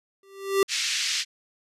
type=tone with exponential growth; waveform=square; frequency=391.8 Hz; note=G4; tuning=1 cent flat; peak=-16 dBFS; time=0.23-0.63 s; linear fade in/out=2 ms; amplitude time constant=85 ms
type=band-pass noise; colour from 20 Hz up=white; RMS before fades=-27 dBFS; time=0.68-1.25 s; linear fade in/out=50 ms; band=1900 to 6200 Hz; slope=24 dB/octave
effects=resampled to 32000 Hz